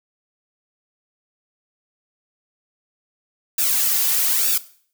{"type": "noise with flanger", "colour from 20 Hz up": "blue", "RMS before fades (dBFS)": -19, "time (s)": [3.58, 4.58], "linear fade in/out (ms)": 5, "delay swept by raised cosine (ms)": [0.95, 3.25], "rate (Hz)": 1.1, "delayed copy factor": -0.95, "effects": ["noise-tail reverb RT60 0.5 s tail -17 dB re dry"]}